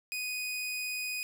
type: tone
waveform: sawtooth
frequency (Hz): 2489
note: D#7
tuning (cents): 0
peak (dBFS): -30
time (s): 0.12-1.23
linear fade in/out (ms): 0
effects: none